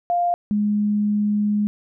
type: tone pair in turn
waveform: sine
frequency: 700 / 208.1 Hz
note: F5 / G#3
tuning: +4 / +4 cents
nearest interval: octave + major sixth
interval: 2100 cents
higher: first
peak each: -17 dBFS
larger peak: neither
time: 0.1-0.34 / 0.51-1.67 s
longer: second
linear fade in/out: 0 ms
effects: none